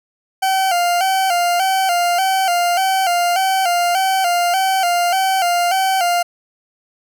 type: tone with vibrato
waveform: 40% pulse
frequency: 732 Hz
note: F#5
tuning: 19 cents flat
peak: -13 dBFS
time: 0.42-6.23 s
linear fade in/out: 10 ms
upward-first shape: square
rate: 1.7 Hz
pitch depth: 78 cents each way
effects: none